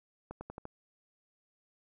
accelerating click train, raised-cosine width 1 ms, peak -28 dBFS, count 5, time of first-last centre 0.31-0.654 s, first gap 100 ms, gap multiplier 0.9, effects none

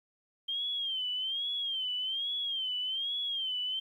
sine tone with vibrato, 3168 Hz, G7, 18 cents sharp, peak -31 dBFS, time 0.48-3.8 s, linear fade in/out 10 ms, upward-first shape sine, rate 1.2 Hz, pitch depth 110 cents each way, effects 11-bit

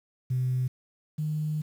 sine tone pair in turn, 127.6 / 153.18 Hz, C3 / D#3, -43 / -27 cents, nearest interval minor third, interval 316 cents, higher second, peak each -23 / -26 dBFS, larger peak first, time 0.3-0.68 / 1.18-1.62 s, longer second, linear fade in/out 10 ms, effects tanh soft clip ceiling -20 dBFS + 9-bit

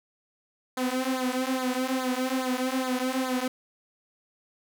sawtooth tone with flanger, 257.1 Hz, C4, 30 cents flat, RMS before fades -28 dBFS, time 0.77-3.48 s, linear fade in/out 5 ms, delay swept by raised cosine 0.35 to 5.05 ms, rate 2.4 Hz, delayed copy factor -0.9, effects none

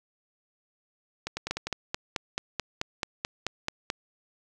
two click trains, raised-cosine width 0.2 ms, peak -15 / -11 dBFS, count 5 / 12, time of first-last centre 1.27-1.67 / 1.51-3.901 s, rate 10 / 4.6 Hz, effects none

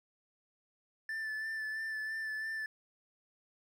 triangle tone with vibrato, 1760 Hz, A6, in tune, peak -34 dBFS, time 1.09-2.66 s, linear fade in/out 2 ms, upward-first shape sine, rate 3 Hz, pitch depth 23 cents each way, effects none

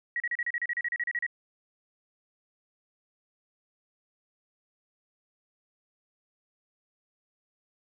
sine tone bursts, 1911 Hz, A#6, 43 cents sharp, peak -27 dBFS, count 15, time 0.16-1.265 s, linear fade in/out 2 ms, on 41 ms, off 35 ms, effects none

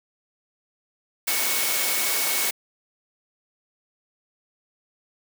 sine tone in noise, 2217 Hz, C#7, in tune, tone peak -32 dBFS, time 1.27-2.51 s, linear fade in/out 10 ms, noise white, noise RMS -24 dBFS, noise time 1.27-2.51 s, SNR -11 dB, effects high-pass 300 Hz 12 dB/octave

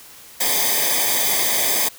white noise with comb filter, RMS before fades -19 dBFS, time 0.4-1.89 s, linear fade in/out 10 ms, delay 0.72 ms, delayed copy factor -0.95, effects white hiss -43 dBFS RMS until 1.98 s

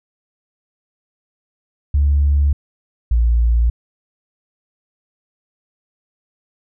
sine tone pair in turn, 71.6 / 58.06 Hz, D2 / A#1, -43 / -6 cents, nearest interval major third, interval 363 cents, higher first, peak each -10 dBFS, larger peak neither, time 1.94-2.53 / 3.11-3.7 s, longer neither, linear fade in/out 5 ms, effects tanh soft clip ceiling -7 dBFS

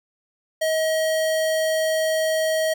square tone, 635 Hz, D#5, 35 cents sharp, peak -20 dBFS, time 0.61-2.74 s, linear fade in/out 10 ms, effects none

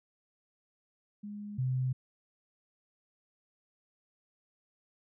sine tone pair in turn, 206.6 / 128.65 Hz, G#3 / C3, -9 / -29 cents, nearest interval minor sixth, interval 820 cents, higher first, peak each -39 / -28 dBFS, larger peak second, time 1.23-1.58 / 1.58-1.93 s, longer neither, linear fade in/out 10 ms, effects none

